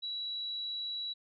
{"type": "tone", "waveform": "sine", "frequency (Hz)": 3913, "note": "B7", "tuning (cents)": -17, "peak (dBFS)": -35, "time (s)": [0.02, 1.14], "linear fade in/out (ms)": 20, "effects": []}